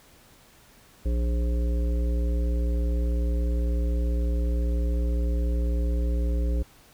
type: harmonic tone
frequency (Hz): 59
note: A#1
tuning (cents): +22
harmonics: 1 / 3 / 5 / 7 / 9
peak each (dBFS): -22 / -37 / -37 / -40 / -40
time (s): 1.05-6.63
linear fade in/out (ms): 10
effects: pink hiss -55 dBFS RMS until 6.93 s